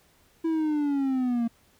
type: linear sweep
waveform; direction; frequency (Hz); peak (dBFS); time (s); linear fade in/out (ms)
triangle; down; 329.6 to 229.1; -21; 0.44-1.48; 10
effects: pink hiss -62 dBFS RMS until 1.79 s